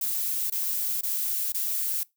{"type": "noise bursts", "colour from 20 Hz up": "violet", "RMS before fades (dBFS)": -28, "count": 4, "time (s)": [0.01, 2.033], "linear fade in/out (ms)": 5, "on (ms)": 490, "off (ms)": 21, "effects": ["noise-tail reverb RT60 0.2 s tail -23 dB re dry"]}